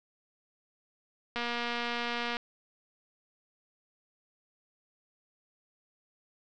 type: click train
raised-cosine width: 0.3 ms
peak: -18 dBFS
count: 241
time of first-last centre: 1.36-2.368 s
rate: 238 Hz
effects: resampled to 16000 Hz + 8-bit